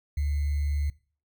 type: tone with sample-and-hold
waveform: sine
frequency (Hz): 72.4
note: D2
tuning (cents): -24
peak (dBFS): -24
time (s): 0.17-0.9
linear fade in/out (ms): 5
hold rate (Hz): 2100
effects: noise-tail reverb RT60 0.4 s tail -21 dB re dry